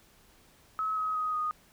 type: tone with pitch steps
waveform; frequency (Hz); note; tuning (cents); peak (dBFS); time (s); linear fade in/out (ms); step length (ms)
sine; 1286 / 1269.8 / 1253.7 / 1237.9; E6 / D#6 / D#6 / D#6; -43 / +35 / +13 / -9; -28; 0.79-1.51; 0; 180
effects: pink hiss -61 dBFS RMS until 1.72 s